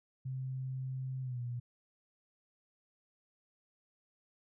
sine tone with pitch glide, 130.81 to 121.35 Hz, C3 to B2, 0 to -30 cents, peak -36 dBFS, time 0.25-1.6 s, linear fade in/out 10 ms, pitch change -130 cents, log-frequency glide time 1.22-1.4 s, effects none

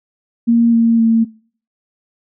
sine tone with pitch steps, 233.1 / 229.9 / 226.7 Hz, A#3 / A#3 / A#3, 0 / -24 / -48 cents, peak -8 dBFS, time 0.47-1.25 s, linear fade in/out 20 ms, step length 260 ms, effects noise-tail reverb RT60 0.5 s tail -23 dB re dry

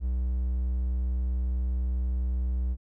triangle tone, 62.3 Hz, B1, 16 cents sharp, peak -23 dBFS, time 0-2.77 s, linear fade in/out 50 ms, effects none

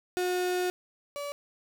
35% pulse tone pair in turn, 361.8 / 574.3 Hz, F#4 / D5, -39 / -39 cents, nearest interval minor sixth, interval 800 cents, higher second, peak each -25 / -32 dBFS, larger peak first, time 0.17-0.7 / 1.16-1.32 s, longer first, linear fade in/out 0 ms, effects none

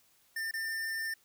square tone with dropouts, 1797 Hz, A6, 36 cents sharp, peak -34 dBFS, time 0.36-1.14 s, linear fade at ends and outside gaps 5 ms, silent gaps 0.512-0.537 s, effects white hiss -67 dBFS RMS until 1.24 s

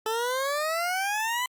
20% pulse exponential sweep, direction up, 433.6 to 1016 Hz, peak -21 dBFS, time 0.06-1.46 s, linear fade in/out 2 ms, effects Opus 48 kbps

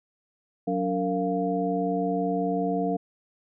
sine tone cluster, 184.7 / 284.6 / 459.2 / 695 Hz, F#3 / C#4 / A#4 / F5, -3 / +46 / -26 / -9 cents, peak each -29 dBFS, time 0.67-2.97 s, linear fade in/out 10 ms, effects none

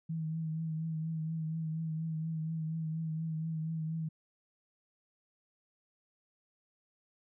sine tone with vibrato, 160 Hz, D#3, 49 cents sharp, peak -33 dBFS, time 0.09-4.09 s, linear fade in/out 10 ms, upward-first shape triangle, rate 4.2 Hz, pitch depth 39 cents each way, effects none

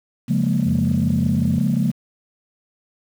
sine chord, Bb minor seventh, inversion first, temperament equal with one note detuned, 138.59 / 176.13 / 207.7 / 233.1 Hz, Db3 / F3 / Ab3 / Bb3, 0 / +15 / 0 / 0 cents, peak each -21 dBFS, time 0.28-1.92 s, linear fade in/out 20 ms
sine tone, 90.5 Hz, F#2, 38 cents flat, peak -24 dBFS, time 0.66-1.59 s, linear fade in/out 5 ms
effects tanh soft clip ceiling -9 dBFS + 7-bit

